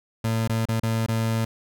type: tone with dropouts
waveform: 30% pulse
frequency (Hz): 112.5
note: A2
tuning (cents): +39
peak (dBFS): -19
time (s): 0.24-1.45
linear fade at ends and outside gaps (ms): 5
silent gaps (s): 0.477-0.495 / 0.655-0.686 / 0.799-0.832 / 1.063-1.084
effects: none

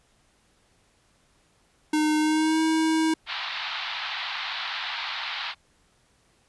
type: tone with pitch glide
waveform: square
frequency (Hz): 306.4 to 319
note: D#4 to D#4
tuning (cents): -27 to +43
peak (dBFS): -21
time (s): 1.93-3.14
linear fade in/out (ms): 5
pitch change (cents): +70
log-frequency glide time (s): 2.18-2.61
type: band-pass noise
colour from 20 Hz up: white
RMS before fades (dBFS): -32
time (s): 3.26-5.55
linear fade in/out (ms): 50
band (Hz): 750 to 4200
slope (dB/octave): 48
effects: pink hiss -64 dBFS RMS until 6.48 s + resampled to 24000 Hz

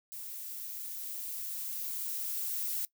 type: noise with level ramp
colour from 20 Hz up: violet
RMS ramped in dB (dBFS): -43 to -34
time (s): 0.12-2.85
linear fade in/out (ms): 0
effects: noise-tail reverb RT60 0.1 s tail -20 dB re dry

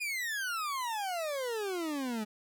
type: exponential sweep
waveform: 40% pulse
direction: down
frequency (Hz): 2489 to 207.7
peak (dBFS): -32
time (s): 0-2.25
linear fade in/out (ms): 20
effects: none

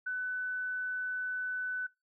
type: tone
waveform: sine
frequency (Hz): 1500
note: F#6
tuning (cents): +23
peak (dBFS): -32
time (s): 0.06-1.87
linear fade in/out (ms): 10
effects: noise-tail reverb RT60 0.2 s tail -22 dB re dry

